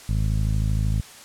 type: tone with low-pass filter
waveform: 15% pulse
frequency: 53 Hz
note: G#1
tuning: 36 cents sharp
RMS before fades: -22 dBFS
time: 0.09-1.01 s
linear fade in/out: 5 ms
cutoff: 140 Hz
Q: 0.75
effects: white hiss -44 dBFS RMS until 1.24 s + low-pass 10000 Hz 12 dB/octave